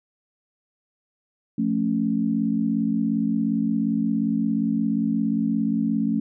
sine chord, F augmented, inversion none, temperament equal, 174.61 / 220 / 277.2 Hz, F3 / A3 / C#4, 0 / 0 / 0 cents, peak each -28 / -22 / -25 dBFS, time 1.58-6.2 s, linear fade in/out 5 ms, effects none

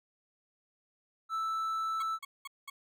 triangle tone, 1318.5 Hz, E6, in tune, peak -29 dBFS, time 1.29-2.19 s, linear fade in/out 50 ms
20% pulse tone bursts, 1104 Hz, C#6, 7 cents flat, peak -36 dBFS, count 4, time 2-2.7 s, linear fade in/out 5 ms, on 25 ms, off 200 ms
effects none

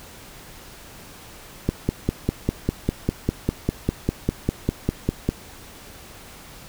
click train, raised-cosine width 3 ms, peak -6 dBFS, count 19, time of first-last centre 1.69-5.29 s, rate 5 Hz, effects pink hiss -43 dBFS RMS until 6.68 s

